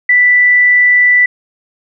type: tone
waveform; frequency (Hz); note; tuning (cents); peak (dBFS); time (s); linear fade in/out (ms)
sine; 1976; B6; 0; -5; 0.09-1.26; 5
effects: none